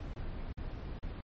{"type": "noise with dropouts", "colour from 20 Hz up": "brown", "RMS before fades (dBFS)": -40, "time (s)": [0, 1.21], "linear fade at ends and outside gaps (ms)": 5, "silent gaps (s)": [[0.137, 0.16], [0.527, 0.573], [0.99, 1.026]], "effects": ["low-pass 4000 Hz 12 dB/octave", "MP3 32 kbps"]}